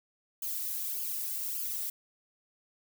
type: noise with flanger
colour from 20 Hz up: violet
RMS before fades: -35 dBFS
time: 0.42-1.9 s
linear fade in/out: 5 ms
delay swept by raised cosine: 0.51 to 2.21 ms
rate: 1.7 Hz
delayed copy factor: -0.75
effects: none